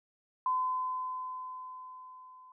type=tone with level ramp; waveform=sine; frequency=1020 Hz; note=C6; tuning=44 cents flat; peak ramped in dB=-26 to -52 dBFS; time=0.46-2.52 s; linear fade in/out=2 ms; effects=none